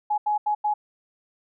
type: tone bursts at uneven times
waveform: sine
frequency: 840 Hz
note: G#5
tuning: 19 cents sharp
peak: -20 dBFS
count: 4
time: 0.1-0.18 / 0.26-0.38 / 0.46-0.55 / 0.64-0.74 s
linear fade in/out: 10 ms
effects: none